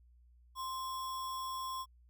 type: tone with sample-and-hold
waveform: sine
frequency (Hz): 1046.5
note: C6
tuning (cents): 0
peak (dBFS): -37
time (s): 0.55-1.86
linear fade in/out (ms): 50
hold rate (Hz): 4410
effects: added 60 Hz sine -60 dBFS peak until 2.09 s